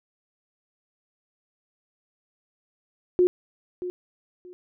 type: tone with echo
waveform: sine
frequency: 360 Hz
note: F#4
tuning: 47 cents flat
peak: -15 dBFS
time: 3.19-3.27 s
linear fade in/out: 0 ms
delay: 630 ms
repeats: 2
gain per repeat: -13 dB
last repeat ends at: 4.53 s
effects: none